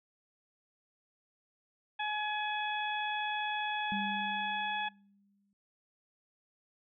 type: harmonic tone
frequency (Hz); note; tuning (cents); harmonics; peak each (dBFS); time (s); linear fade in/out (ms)
845; G#5; +30; 1 / 2 / 3 / 4; -35 / -38 / -40 / -41; 1.99-4.89; 10
type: tone with exponential decay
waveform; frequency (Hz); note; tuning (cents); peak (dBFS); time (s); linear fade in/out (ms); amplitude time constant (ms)
sine; 200; G3; +35; -34; 3.92-5.53; 0; 350
effects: noise-tail reverb RT60 0.4 s tail -26 dB re dry